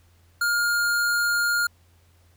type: tone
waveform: square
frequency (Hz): 1414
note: F6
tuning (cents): +21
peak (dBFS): -21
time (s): 0.41-1.67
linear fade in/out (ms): 5
effects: added 86 Hz sine -56 dBFS peak until 2.36 s + pink hiss -63 dBFS RMS until 2.36 s